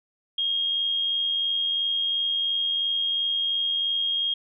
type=tone with amplitude modulation; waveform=sine; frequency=3249 Hz; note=G#7; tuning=39 cents flat; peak=-21 dBFS; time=0.38-4.34 s; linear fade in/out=5 ms; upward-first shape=sine; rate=82.9 Hz; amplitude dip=30%; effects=none